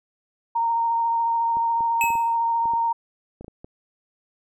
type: tone with vibrato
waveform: sine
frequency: 925 Hz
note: A#5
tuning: 14 cents flat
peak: -19 dBFS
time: 0.55-2.93 s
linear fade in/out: 10 ms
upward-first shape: sine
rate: 14 Hz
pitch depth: 13 cents each way
type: clicks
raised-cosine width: 2 ms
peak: -26 dBFS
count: 11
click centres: 1.57 / 1.807 / 2.04 / 2.104 / 2.154 / 2.656 / 2.736 / 3.41 / 3.445 / 3.481 / 3.645 s
type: tone with exponential decay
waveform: square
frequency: 2576 Hz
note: E7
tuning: 41 cents flat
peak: -19 dBFS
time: 2.01-2.35 s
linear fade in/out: 1 ms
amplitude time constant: 72 ms
effects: none